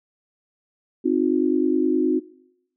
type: chord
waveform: sine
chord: C diminished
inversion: none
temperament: equal with one note detuned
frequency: 261.6 / 311.1 / 360.9 Hz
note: C4 / Eb4 / Gb4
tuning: 0 / 0 / -43 cents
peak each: -22 dBFS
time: 1.04-2.2 s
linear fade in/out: 20 ms
effects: noise-tail reverb RT60 0.9 s tail -24 dB re dry